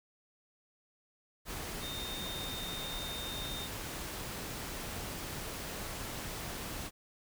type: tone in noise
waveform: sine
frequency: 3662 Hz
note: A#7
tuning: 32 cents flat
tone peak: -41 dBFS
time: 1.8-3.69 s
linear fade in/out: 50 ms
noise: pink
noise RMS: -41 dBFS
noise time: 1.45-6.91 s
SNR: -3 dB
effects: none